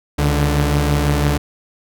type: tone pair together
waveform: sawtooth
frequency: 70.42 / 146.83 Hz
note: C#2 / D3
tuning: +28 / 0 cents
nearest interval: octave + minor second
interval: 1272 cents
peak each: -13 dBFS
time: 0.18-1.38 s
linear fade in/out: 10 ms
effects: none